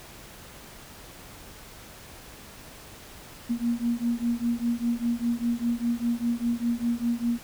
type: beating tone pair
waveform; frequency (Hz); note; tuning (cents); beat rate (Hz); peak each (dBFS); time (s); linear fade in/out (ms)
sine; 233.9 / 238.9; A#3 / A#3; +6 / +43; 5; -27; 3.49-7.39; 20
effects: pink hiss -46 dBFS RMS until 7.43 s